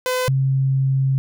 sawtooth / sine tone pair in turn, 507 / 134.29 Hz, B4 / C3, +45 / +45 cents, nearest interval octave + major seventh, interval 2300 cents, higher first, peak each -15 / -15 dBFS, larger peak neither, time 0.06-0.28 / 0.28-1.18 s, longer second, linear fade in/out 0 ms, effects none

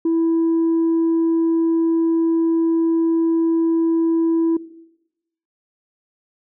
sine tone, 329.6 Hz, E4, in tune, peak -13 dBFS, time 0.05-4.57 s, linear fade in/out 5 ms, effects noise-tail reverb RT60 0.9 s tail -18 dB re dry + tanh soft clip ceiling -13 dBFS

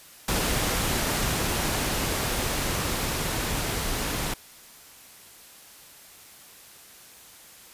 pink noise with level ramp, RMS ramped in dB -25 to -29 dBFS, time 0.28-4.34 s, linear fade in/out 5 ms, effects white hiss -49 dBFS RMS until 7.73 s + resampled to 32000 Hz

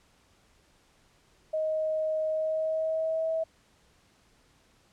sine tone with pitch glide, 627 to 646.5 Hz, D#5 to E5, +13 to -34 cents, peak -26 dBFS, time 1.53-3.44 s, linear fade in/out 10 ms, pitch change +53 cents, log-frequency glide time 2.29-3.31 s, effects pink hiss -64 dBFS RMS until 4.92 s + low-pass 9000 Hz 12 dB/octave

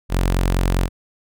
sawtooth tone, 45 Hz, F#1, 47 cents flat, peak -12 dBFS, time 0.09-0.89 s, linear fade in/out 50 ms, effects none

